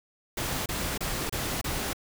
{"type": "noise bursts", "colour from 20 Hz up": "pink", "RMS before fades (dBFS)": -31, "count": 5, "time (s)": [0.37, 1.932], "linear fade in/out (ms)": 5, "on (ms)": 290, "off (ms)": 28, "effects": []}